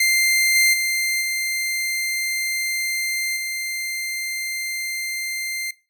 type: tone with level steps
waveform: sawtooth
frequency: 2093 Hz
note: C7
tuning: in tune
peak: -12 / -10 / -16 / -18 / -21 dBFS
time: 0-5.71 s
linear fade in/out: 5 ms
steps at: 0.55 / 0.73 / 1.21 / 3.36 s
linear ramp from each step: 10 ms
effects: noise-tail reverb RT60 0.3 s tail -20 dB re dry